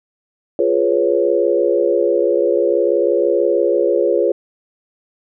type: chord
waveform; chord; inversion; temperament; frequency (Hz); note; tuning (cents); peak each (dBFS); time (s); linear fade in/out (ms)
sine; C# dominant seventh; first; equal; 349.2 / 415.3 / 493.9 / 554.4; E#4 / G#4 / B4 / C#5; 0 / 0 / 0 / 0; -18; 0.59-4.32; 2
effects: none